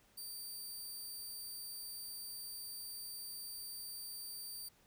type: tone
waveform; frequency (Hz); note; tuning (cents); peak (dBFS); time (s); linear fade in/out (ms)
15% pulse; 4644; D8; -20; -38; 0.17-4.69; 10
effects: pink hiss -69 dBFS RMS until 4.86 s